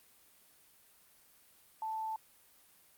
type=tone; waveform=sine; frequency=880 Hz; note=A5; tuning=in tune; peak=-35 dBFS; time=1.82-2.16 s; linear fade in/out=2 ms; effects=white hiss -64 dBFS RMS until 2.97 s + Opus 32 kbps